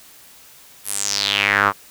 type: tone with band-pass filter sweep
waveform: sawtooth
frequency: 100.8 Hz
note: G2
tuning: 49 cents sharp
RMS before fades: -19 dBFS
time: 0.84-1.73 s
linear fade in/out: 50 ms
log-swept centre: 12000 to 1100 Hz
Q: 4.1
effects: white hiss -46 dBFS RMS until 1.9 s